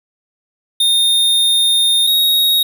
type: tone pair in turn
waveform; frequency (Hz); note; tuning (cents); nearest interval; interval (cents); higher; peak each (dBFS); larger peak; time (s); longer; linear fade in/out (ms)
square; 3660 / 3763; A#7 / A#7; -32 / +16; unison; 48; second; -11; neither; 0.8-2.07 / 2.07-2.63; first; 5
effects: none